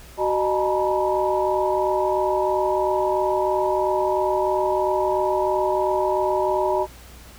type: tone cluster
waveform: sine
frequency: 374.5 / 611 / 859 / 926 / 969 Hz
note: F#4 / D#5 / A5 / A#5 / B5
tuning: +21 / -32 / -42 / -12 / -33 cents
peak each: -23 / -23 / -27 / -29 / -26 dBFS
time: 0.17-6.87 s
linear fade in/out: 50 ms
effects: added 60 Hz sine -44 dBFS peak until 7.38 s + pink hiss -46 dBFS RMS until 7.38 s